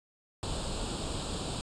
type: noise with comb filter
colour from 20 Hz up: pink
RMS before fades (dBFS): -35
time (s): 0.43-1.61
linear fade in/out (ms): 0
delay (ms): 0.25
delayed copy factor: +0.75
effects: resampled to 22050 Hz